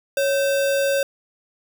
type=tone with sample-and-hold; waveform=sine; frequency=554.4 Hz; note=C#5; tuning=in tune; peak=-17 dBFS; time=0.17-1.03 s; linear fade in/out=2 ms; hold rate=2100 Hz; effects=none